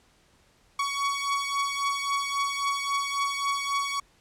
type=beating tone pair; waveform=sawtooth; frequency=1120 / 1123.7 Hz; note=C#6 / C#6; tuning=+18 / +23 cents; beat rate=3.7 Hz; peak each=-24 / -27 dBFS; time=0.79-4 s; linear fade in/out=5 ms; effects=pink hiss -62 dBFS RMS until 4.2 s + low-pass 9000 Hz 12 dB/octave